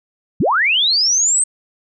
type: linear sweep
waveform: sine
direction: up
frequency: 99 to 8390 Hz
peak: -12 dBFS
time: 0.4-1.44 s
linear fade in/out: 5 ms
effects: none